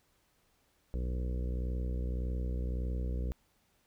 harmonic tone, 61.74 Hz, B1, in tune, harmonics 1 / 2 / 3 / 4 / 5 / 6 / 7 / 8 / 9, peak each -32 / -43 / -44 / -50 / -49 / -54 / -50 / -50 / -57 dBFS, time 0.94-3.32 s, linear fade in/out 0 ms, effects pink hiss -72 dBFS RMS until 3.86 s

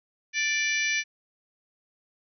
harmonic tone, 587.3 Hz, D5, in tune, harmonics 3 / 4 / 5 / 6 / 7 / 8 / 9 / 10, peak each -30 / -26 / -37 / -39 / -40 / -40 / -42 / -33 dBFS, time 0.33-1.04 s, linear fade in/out 50 ms, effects none

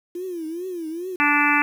sine tone with vibrato, 343 Hz, F4, 31 cents flat, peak -27 dBFS, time 0.15-1.16 s, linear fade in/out 5 ms, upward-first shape triangle, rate 2.4 Hz, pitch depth 180 cents each way
harmonic tone, 292.1 Hz, D4, 9 cents flat, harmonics 1 / 3 / 4 / 5 / 6 / 7 / 8 / 9, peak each -24 / -24 / -24 / -24 / -24 / -24 / -24 / -24 dBFS, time 1.2-1.62 s, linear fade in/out 0 ms
effects 8-bit

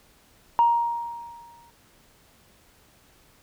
sine tone with exponential decay, 939 Hz, A#5, 12 cents sharp, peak -13 dBFS, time 0.59-1.7 s, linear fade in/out 0 ms, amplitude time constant 240 ms, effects tanh soft clip ceiling -9 dBFS + pink hiss -58 dBFS RMS until 3.42 s

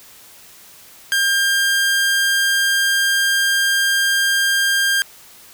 sawtooth tone, 1600 Hz, G6, 35 cents sharp, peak -11 dBFS, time 1.12-5.02 s, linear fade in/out 0 ms, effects white hiss -44 dBFS RMS until 5.53 s

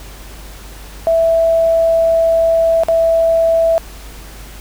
sine tone with dropouts, 659.3 Hz, E5, in tune, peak -9 dBFS, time 1.07-3.78 s, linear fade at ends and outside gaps 0 ms, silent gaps 2.835-2.885 s, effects added 50 Hz sine -33 dBFS peak until 4.6 s + pink hiss -37 dBFS RMS until 4.6 s

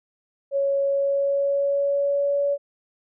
sine tone with pitch glide, 555 to 567.3 Hz, C#5 to C#5, +2 to +40 cents, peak -19 dBFS, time 0.51-2.58 s, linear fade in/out 50 ms, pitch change +38 cents, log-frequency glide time 0.83-2.42 s, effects none

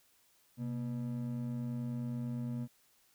triangle ring-modulated tone, 183 Hz, F#3, 19 cents flat, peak -30 dBFS, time 0.57-2.68 s, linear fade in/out 50 ms, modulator 54.6 Hz, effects white hiss -69 dBFS RMS until 3.14 s

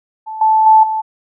sine tone with level steps, 875 Hz, A5, 10 cents flat, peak -23 / -8 / -4 / -15 dBFS, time 0.26-1.02 s, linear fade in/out 20 ms, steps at 0.41 / 0.66 / 0.83 s, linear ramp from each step 5 ms, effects none

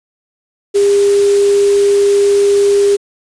sine tone in noise, 402.5 Hz, G4, 46 cents sharp, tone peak -7 dBFS, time 0.74-2.97 s, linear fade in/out 20 ms, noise white, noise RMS -25 dBFS, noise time 0.74-2.97 s, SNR +15 dB, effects resampled to 22050 Hz

